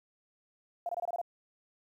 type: tone bursts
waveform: sine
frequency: 694 Hz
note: F5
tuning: 11 cents flat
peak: -31 dBFS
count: 7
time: 0.86-1.215 s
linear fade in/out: 2 ms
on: 31 ms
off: 23 ms
effects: 11-bit